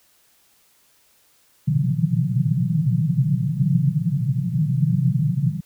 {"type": "band-pass noise", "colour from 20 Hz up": "pink", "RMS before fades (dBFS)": -20, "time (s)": [1.67, 5.61], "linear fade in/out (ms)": 10, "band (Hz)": [120, 180], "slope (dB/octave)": 96, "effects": ["white hiss -59 dBFS RMS until 5.65 s"]}